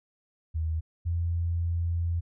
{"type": "tone pair in turn", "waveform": "sine", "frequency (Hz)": [80, 85], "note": ["D#2", "F2"], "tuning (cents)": [49, -46], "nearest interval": "minor second", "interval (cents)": 105, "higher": "second", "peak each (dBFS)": [-26, -25], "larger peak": "second", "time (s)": [[0.54, 0.81], [1.05, 2.21]], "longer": "second", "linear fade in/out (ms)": 20, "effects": []}